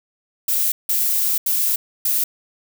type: noise bursts at uneven times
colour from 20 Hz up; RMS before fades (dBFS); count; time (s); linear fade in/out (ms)
violet; -19; 4; 0.48-0.72 / 0.89-1.38 / 1.46-1.76 / 2.05-2.24; 5
effects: none